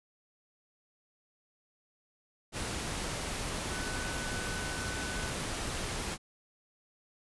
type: tone in noise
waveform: sine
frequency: 1501 Hz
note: F#6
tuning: 24 cents sharp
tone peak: -41 dBFS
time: 3.68-5.33 s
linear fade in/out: 50 ms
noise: pink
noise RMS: -36 dBFS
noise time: 2.52-6.18 s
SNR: -8 dB
effects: resampled to 24000 Hz